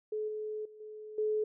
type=tone with level steps; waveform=sine; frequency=428.5 Hz; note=A4; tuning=46 cents flat; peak=-32 / -35 / -50 / -43 / -28 dBFS; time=0.12-1.44 s; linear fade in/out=5 ms; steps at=0.28 / 0.65 / 0.8 / 1.18 s; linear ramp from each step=5 ms; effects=none